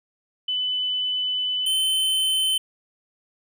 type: tone pair in turn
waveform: sine / square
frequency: 3003 / 3066 Hz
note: F#7 / G7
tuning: +25 / -39 cents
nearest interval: unison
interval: 36 cents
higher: second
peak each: -22 / -20 dBFS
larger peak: second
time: 0.48-1.66 / 1.66-2.58 s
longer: first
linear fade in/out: 5 ms
effects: none